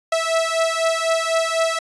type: beating tone pair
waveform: sawtooth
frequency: 653 / 657 Hz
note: E5 / E5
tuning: -17 / -6 cents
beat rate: 4 Hz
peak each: -17 / -17 dBFS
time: 0.12-1.79 s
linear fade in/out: 5 ms
effects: resampled to 22050 Hz